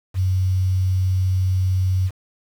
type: tone with quantisation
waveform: sine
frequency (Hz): 93.4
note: F#2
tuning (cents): +17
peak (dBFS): -16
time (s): 0.14-2.11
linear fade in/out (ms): 50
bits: 7
effects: none